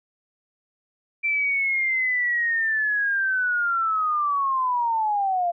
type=linear sweep; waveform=sine; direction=down; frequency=2349 to 680 Hz; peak=-20 dBFS; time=1.23-5.52 s; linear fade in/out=20 ms; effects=none